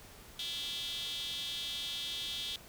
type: tone with high-pass filter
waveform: square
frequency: 155.5 Hz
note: D#3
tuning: 1 cent flat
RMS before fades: -39 dBFS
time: 0.39-2.56 s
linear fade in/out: 2 ms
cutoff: 3400 Hz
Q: 8.6
effects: pink hiss -54 dBFS RMS until 2.68 s

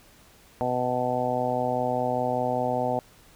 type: harmonic tone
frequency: 124.9 Hz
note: B2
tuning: 20 cents sharp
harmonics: 1 / 2 / 3 / 4 / 5 / 6 / 7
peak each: -35 / -32 / -38 / -30 / -29 / -29 / -32 dBFS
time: 0.61-2.99 s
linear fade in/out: 0 ms
effects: pink hiss -55 dBFS RMS until 3.35 s

